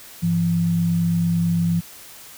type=tone pair together; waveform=sine; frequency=101.24 / 170 Hz; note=G#2 / F3; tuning=-44 / -46 cents; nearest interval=major sixth; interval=898 cents; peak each=-27 / -17 dBFS; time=0.22-1.81 s; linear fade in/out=20 ms; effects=white hiss -42 dBFS RMS until 2.37 s